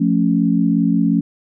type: chord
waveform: sine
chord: F augmented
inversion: none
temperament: equal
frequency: 174.61 / 220 / 277.2 Hz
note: F3 / A3 / C#4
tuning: 0 / 0 / 0 cents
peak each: -17 dBFS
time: 0-1.21 s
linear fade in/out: 10 ms
effects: none